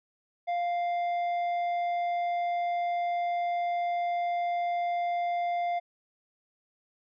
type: tone with tanh clipping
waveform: sine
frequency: 698.5 Hz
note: F5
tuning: in tune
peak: -28 dBFS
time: 0.47-5.8 s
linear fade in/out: 20 ms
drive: 7 dB
effects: none